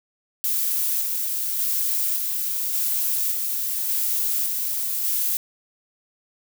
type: noise with tremolo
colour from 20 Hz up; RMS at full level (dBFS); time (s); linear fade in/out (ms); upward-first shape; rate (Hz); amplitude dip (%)
violet; -23; 0.44-5.37; 0; square; 0.87; 25
effects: none